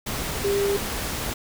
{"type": "tone in noise", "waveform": "sine", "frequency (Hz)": 400.5, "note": "G4", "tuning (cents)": 37, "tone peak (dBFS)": -20, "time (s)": [0.44, 0.77], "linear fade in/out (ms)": 10, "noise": "pink", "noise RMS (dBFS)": -29, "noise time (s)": [0.06, 1.34], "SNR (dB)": 6, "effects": []}